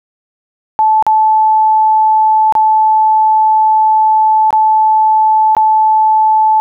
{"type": "tone with dropouts", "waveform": "sine", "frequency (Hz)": 870, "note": "A5", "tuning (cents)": -20, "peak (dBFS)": -6, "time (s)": [0.79, 6.6], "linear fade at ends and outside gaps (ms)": 0, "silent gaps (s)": [[1.025, 1.066], [2.524, 2.552], [4.506, 4.528], [5.55, 5.567]], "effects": []}